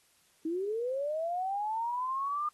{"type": "linear sweep", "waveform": "sine", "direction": "up", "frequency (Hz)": [311.1, 1218], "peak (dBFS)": -30, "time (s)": [0.45, 2.49], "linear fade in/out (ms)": 5, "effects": ["white hiss -67 dBFS RMS until 2.53 s", "AAC 32 kbps"]}